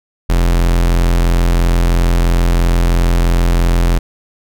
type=tone; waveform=45% pulse; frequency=43 Hz; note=F1; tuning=26 cents flat; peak=-9 dBFS; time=0.29-3.99 s; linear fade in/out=10 ms; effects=none